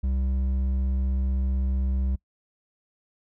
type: tone with hard clipping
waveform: sine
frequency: 65.41 Hz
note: C2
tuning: in tune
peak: -24 dBFS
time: 0.03-2.16 s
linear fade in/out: 10 ms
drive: 6 dB
effects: noise-tail reverb RT60 0.1 s tail -23 dB re dry